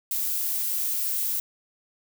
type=noise; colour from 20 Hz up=violet; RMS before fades=-27 dBFS; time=0.11-1.4 s; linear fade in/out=2 ms; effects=none